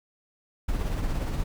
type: noise with tremolo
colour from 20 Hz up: brown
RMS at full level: -26 dBFS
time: 0.68-1.44 s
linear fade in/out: 10 ms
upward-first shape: sine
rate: 17 Hz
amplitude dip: 40%
effects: none